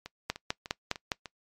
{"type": "two click trains", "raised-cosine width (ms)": 0.2, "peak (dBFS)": [-23, -11], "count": [5, 5], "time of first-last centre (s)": [[0.06, 1.258], [0.3, 1.118]], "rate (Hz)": [3.34, 4.89], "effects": ["noise-tail reverb RT60 0.1 s tail -22 dB re dry", "MP3 96 kbps"]}